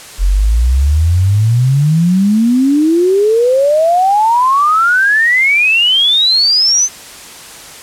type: exponential sweep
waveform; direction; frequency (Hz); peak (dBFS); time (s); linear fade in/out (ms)
sine; up; 43 to 6272; -7; 0.18-6.89; 50
effects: white hiss -32 dBFS RMS until 7.82 s + low-pass 10000 Hz 12 dB/octave